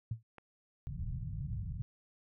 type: tone with exponential decay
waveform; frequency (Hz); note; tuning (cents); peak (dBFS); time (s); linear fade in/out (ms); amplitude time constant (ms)
sine; 112.3; A2; +36; -30; 0.11-0.23; 5; 24
type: click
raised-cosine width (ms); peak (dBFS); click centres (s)
0.5; -35; 0.383
type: low-pass noise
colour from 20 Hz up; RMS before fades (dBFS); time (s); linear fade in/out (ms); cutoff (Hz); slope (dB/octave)
white; -39; 0.87-1.82; 0; 160; 48
effects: none